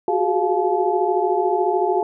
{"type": "tone cluster", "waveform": "sine", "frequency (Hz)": [363.3, 377, 415.5, 702, 861], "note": ["F#4", "F#4", "G#4", "F5", "A5"], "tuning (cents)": [-32, 32, 1, 9, -38], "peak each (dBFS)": -23, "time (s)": [0.08, 2.03], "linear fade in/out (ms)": 2, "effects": []}